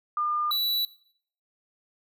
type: tone pair in turn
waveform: sine / square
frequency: 1206 / 3943 Hz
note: D6 / B7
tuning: +46 / -4 cents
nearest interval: octave + major sixth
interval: 2050 cents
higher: second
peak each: -24 / -24 dBFS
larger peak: neither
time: 0.17-0.51 / 0.51-0.85 s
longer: neither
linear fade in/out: 2 ms
effects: noise-tail reverb RT60 0.6 s tail -19 dB re dry